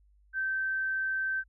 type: tone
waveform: sine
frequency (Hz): 1551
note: G6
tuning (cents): -19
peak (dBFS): -28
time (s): 0.33-1.44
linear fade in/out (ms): 50
effects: added 50 Hz sine -60 dBFS peak until 1.48 s